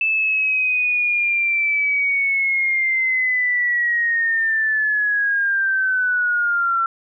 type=linear sweep; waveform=sine; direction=down; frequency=2637 to 1344 Hz; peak=-16 dBFS; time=0.01-6.86 s; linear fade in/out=2 ms; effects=none